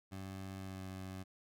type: tone with pitch glide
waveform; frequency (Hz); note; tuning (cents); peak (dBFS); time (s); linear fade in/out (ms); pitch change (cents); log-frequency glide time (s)
20% pulse; 95.7 to 94.38; G2 to F#2; -41 to +35; -39; 0.11-1.24; 20; -24; 0.59-0.84
effects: none